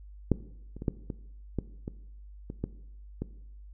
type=clicks; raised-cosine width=3 ms; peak=-9 / -30 / -24 / -13 / -21 / -16 / -22 / -24 / -17 / -19 dBFS; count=10; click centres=0.317 / 0.766 / 0.821 / 0.882 / 1.102 / 1.587 / 1.879 / 2.501 / 2.64 / 3.22 s; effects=noise-tail reverb RT60 0.8 s tail -17 dB re dry + added 50 Hz sine -45 dBFS peak until 3.73 s